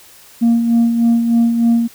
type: tone with tremolo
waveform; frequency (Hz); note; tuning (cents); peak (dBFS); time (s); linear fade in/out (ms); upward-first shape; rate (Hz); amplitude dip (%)
sine; 232.9; A#3; -1; -6; 0.41-1.88; 20; sine; 3.3; 55
effects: tanh soft clip ceiling -7 dBFS + white hiss -43 dBFS RMS until 1.94 s